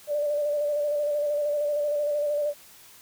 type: tone with vibrato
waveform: sine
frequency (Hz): 588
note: D5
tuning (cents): +2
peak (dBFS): -23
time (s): 0.07-2.54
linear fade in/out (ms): 50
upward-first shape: square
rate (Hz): 13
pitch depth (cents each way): 24
effects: white hiss -51 dBFS RMS until 3.01 s